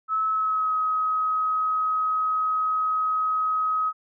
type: tone with pitch glide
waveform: sine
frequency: 1297 to 1268.1 Hz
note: E6 to D#6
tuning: -28 to +33 cents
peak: -21 dBFS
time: 0.08-3.93 s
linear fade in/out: 50 ms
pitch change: -39 cents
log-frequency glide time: 0.28-0.75 s
effects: none